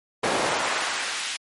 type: noise with high-pass filter sweep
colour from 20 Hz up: brown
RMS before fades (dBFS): -26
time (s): 0.23-1.37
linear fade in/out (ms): 10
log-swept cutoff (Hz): 440 to 2700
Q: 0.82
effects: MP3 48 kbps